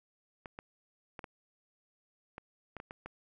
clicks, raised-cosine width 0.5 ms, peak -28 dBFS, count 9, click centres 0.458 / 0.589 / 1.192 / 1.242 / 2.381 / 2.767 / 2.801 / 2.909 / 3.06 s, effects none

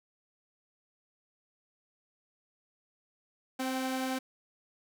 sawtooth tone pair together, 261.4 / 773 Hz, C4 / G5, -1 / -24 cents, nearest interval octave + perfect fifth, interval 1877 cents, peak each -28 / -35 dBFS, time 3.59-4.19 s, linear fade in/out 10 ms, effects none

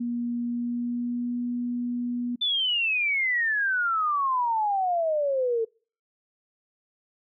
sine tone with pitch glide, 238.9 to 242.7 Hz, A#3 to B3, +43 to -30 cents, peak -26 dBFS, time 0-2.36 s, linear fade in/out 10 ms, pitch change +27 cents, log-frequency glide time 0.45-1.39 s
sine exponential sweep, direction down, 3556 to 442.4 Hz, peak -22 dBFS, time 2.41-5.65 s, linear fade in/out 10 ms
effects noise-tail reverb RT60 0.4 s tail -25 dB re dry

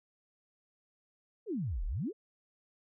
sine exponential two-way sweep, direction down then up, 493.9 to 33.38 to 493.9 Hz, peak -32 dBFS, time 1.46-2.13 s, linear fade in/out 50 ms, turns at 1.85 s, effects none

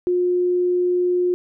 sine tone, 357.8 Hz, F4, 42 cents sharp, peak -16 dBFS, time 0.07-1.34 s, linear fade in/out 0 ms, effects none

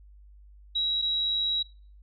sine tone pair in turn, 3866 / 3866 Hz, B7 / B7, -38 / -38 cents, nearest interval unison, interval 0 cents, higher neither, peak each -24 dBFS, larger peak neither, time 0.75-1.02 / 1.02-1.63 s, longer second, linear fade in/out 10 ms, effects noise-tail reverb RT60 0.4 s tail -20 dB re dry + added 50 Hz sine -49 dBFS peak until 2.02 s

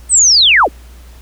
sine linear sweep, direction down, 8520 to 174.61 Hz, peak -5 dBFS, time 0.09-0.69 s, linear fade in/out 50 ms, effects added 60 Hz sine -34 dBFS peak until 1.21 s + pink hiss -45 dBFS RMS until 1.21 s

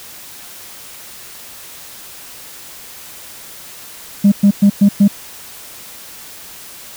sine tone bursts, 201.6 Hz, G3, 49 cents sharp, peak -3 dBFS, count 5, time 4.24-5.08 s, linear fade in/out 10 ms, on 80 ms, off 110 ms, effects tanh soft clip ceiling -3 dBFS + white hiss -35 dBFS RMS until 6.96 s

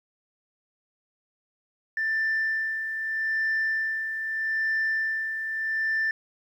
sine tone with tremolo, 1775 Hz, A6, 15 cents sharp, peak -21 dBFS, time 1.97-6.11 s, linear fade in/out 2 ms, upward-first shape sine, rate 0.8 Hz, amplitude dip 55%, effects tanh soft clip ceiling -20 dBFS + 10-bit

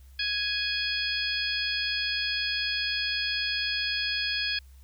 harmonic tone with a mistuned harmonic, 832 Hz, G#5, 3 cents sharp, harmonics 2 / 3 / 4 / 5 / 6, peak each -33 / -33 / -33 / -33 / -33 dBFS, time 0.19-4.59 s, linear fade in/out 5 ms, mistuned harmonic 5, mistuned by +84 cents, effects added 66 Hz sine -48 dBFS peak until 4.83 s + white hiss -64 dBFS RMS until 4.83 s

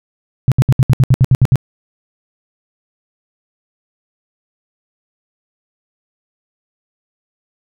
sine tone bursts, 129 Hz, C3, 24 cents flat, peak -5 dBFS, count 11, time 0.48-1.557 s, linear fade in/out 0 ms, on 37 ms, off 67 ms, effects none

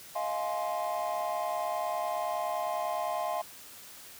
triangle chord, F minor seventh, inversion third, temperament just, 628.6 / 698.5 / 838.1 / 1047.7 Hz, Eb5 / F5 / Ab5 / C6, +18 / 0 / +16 / +2 cents, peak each -33 / -31 / -34 / -34 dBFS, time 0.15-3.42 s, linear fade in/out 10 ms, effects tanh soft clip ceiling -22 dBFS + white hiss -49 dBFS RMS until 4.19 s

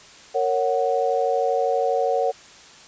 sine chord, F# major, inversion first, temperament just, 462.5 / 555 / 740 Hz, A#4 / C#5 / F#5, -14 / +2 / 0 cents, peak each -23 dBFS, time 0.34-2.32 s, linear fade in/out 20 ms, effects white hiss -46 dBFS RMS until 2.87 s + resampled to 16000 Hz

